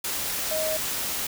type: tone in noise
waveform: sine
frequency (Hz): 627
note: D#5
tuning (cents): +13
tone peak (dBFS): -26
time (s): 0.51-0.77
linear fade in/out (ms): 5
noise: white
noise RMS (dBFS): -29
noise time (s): 0.04-1.27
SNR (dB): 0
effects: none